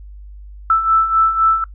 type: beating tone pair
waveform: sine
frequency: 1318.5 / 1322.4 Hz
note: E6 / E6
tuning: 0 / +5 cents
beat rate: 3.9 Hz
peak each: -18 / -12 dBFS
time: 0.7-1.64 s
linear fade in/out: 2 ms
effects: noise-tail reverb RT60 0.1 s tail -22 dB re dry + added 50 Hz sine -33 dBFS peak until 1.74 s